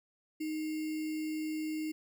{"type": "tone with sample-and-hold", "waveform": "sine", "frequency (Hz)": 311.1, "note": "D#4", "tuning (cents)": 0, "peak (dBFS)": -33, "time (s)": [0.4, 1.92], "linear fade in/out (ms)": 10, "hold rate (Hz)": 2450, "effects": []}